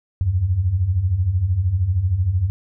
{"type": "beating tone pair", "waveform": "sine", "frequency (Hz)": [81.8, 94.8], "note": ["E2", "F#2"], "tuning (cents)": [-13, 43], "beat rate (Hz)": 13, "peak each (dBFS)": [-23, -17], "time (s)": [0.21, 2.5], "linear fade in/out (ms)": 0, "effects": []}